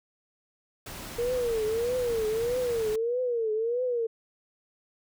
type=noise; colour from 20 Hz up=pink; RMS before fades=-40 dBFS; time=0.86-2.96 s; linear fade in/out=5 ms
type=tone with vibrato; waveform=sine; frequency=466.2 Hz; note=A#4; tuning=in tune; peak=-25 dBFS; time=1.18-4.07 s; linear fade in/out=10 ms; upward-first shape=triangle; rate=1.6 Hz; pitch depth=160 cents each way
effects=none